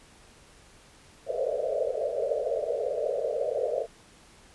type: band-pass noise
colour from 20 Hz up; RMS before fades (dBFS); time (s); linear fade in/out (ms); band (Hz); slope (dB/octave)
white; -29; 1.26-3.87; 50; 430 to 650; 96
effects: pink hiss -55 dBFS RMS until 4.54 s + resampled to 24000 Hz